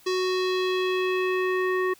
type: tone with low-pass filter sweep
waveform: square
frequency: 370 Hz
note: F#4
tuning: in tune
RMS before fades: -25 dBFS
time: 0.06-1.94 s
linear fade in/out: 10 ms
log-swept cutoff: 5200 to 1700 Hz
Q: 2.3
effects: white hiss -55 dBFS RMS until 1.99 s

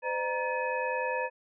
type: tone cluster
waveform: sine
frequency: 512 / 602 / 939 / 1730 / 2526 Hz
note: C5 / D5 / A#5 / A6 / D#7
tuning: -38 / +43 / +12 / -30 / +26 cents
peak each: -32 / -39 / -33 / -36 / -38 dBFS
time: 0.02-1.3 s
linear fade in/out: 50 ms
effects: none

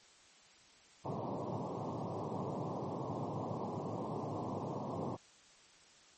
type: band-pass noise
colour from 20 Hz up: pink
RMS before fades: -40 dBFS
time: 1.04-5.17 s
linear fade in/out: 20 ms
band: 100 to 1100 Hz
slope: 96 dB/octave
effects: white hiss -62 dBFS RMS until 6.17 s + MP3 32 kbps

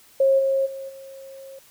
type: tone with level steps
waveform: sine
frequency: 540 Hz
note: C#5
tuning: 45 cents flat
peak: -14 / -18 / -31 / -38 dBFS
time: 0.2-1.59 s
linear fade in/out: 5 ms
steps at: 0.38 / 0.65 / 0.88 s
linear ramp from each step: 20 ms
effects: white hiss -53 dBFS RMS until 1.7 s

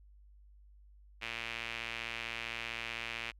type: tone with band-pass filter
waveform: sawtooth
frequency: 115.6 Hz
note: A#2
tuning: 14 cents flat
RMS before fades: -41 dBFS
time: 1.21-3.32 s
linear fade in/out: 20 ms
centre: 2500 Hz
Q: 3
effects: added 50 Hz sine -56 dBFS peak until 3.39 s

